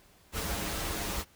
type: noise with comb filter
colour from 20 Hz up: pink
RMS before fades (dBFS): -34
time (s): 0.32-1.25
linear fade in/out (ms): 50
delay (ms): 8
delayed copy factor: -0.65
effects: pink hiss -61 dBFS RMS until 1.35 s